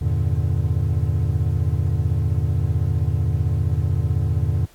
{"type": "chord", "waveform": "triangle", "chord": "E half-diminished seventh", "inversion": "none", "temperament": "equal", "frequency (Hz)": [82.41, 98, 116.54, 146.83], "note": ["E2", "G2", "Bb2", "D3"], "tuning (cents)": [0, 0, 0, 0], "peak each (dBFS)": [-20, -21, -22, -23], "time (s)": [0.01, 4.66], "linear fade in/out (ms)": 10, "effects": ["pink hiss -53 dBFS RMS until 4.74 s", "AAC 64 kbps"]}